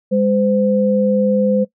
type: tone pair together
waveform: sine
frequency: 203.4 / 512.5 Hz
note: G#3 / C5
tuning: -36 / -36 cents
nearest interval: octave + major third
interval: 1600 cents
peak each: -15 dBFS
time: 0.11-1.65 s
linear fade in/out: 20 ms
effects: noise-tail reverb RT60 0.1 s tail -19 dB re dry